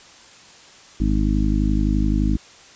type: harmonic tone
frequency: 51.7 Hz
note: G#1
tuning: 7 cents flat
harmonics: 1 / 2 / 3 / 4 / 5 / 6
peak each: -19 / -26 / -27 / -24 / -25 / -26 dBFS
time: 1-2.37 s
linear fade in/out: 5 ms
effects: white hiss -46 dBFS RMS until 2.75 s + resampled to 16000 Hz